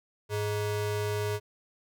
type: ring-modulated tone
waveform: square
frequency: 261.6 Hz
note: C4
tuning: in tune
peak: -26 dBFS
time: 0.29-1.4 s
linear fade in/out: 50 ms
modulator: 158 Hz
effects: none